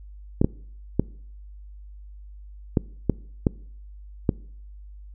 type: clicks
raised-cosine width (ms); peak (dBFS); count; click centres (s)
3; -5; 7; 0.415 / 0.445 / 0.996 / 2.772 / 3.097 / 3.468 / 4.292
effects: noise-tail reverb RT60 0.6 s tail -23 dB re dry + added 50 Hz sine -40 dBFS peak until 5.14 s